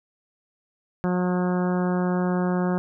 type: harmonic tone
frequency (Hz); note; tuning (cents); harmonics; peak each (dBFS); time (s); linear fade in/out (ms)
180.4; F#3; -44; 1 / 2 / 3 / 4 / 5 / 6 / 7 / 8 / 9; -22 / -28 / -32 / -34 / -36 / -38 / -39 / -40 / -41; 1.04-2.78; 0
effects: none